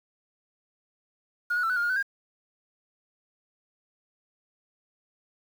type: tone with pitch steps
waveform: sine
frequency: 1435 / 1463 / 1337 / 1491 / 1407 / 1426 / 1512 / 1613 Hz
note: F6 / F#6 / E6 / F#6 / F6 / F6 / F#6 / G6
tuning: +47 / -20 / +24 / +13 / +12 / +36 / +37 / +49 cents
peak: -22 dBFS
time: 1.5-2.028 s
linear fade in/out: 10 ms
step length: 66 ms
effects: tanh soft clip ceiling -21 dBFS + 8-bit